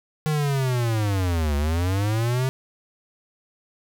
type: linear two-way sweep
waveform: square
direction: down then up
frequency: 156.4 to 70.4 to 133.4 Hz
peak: -21 dBFS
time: 0.26-2.49 s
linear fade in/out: 0 ms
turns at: 1.56 s
effects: none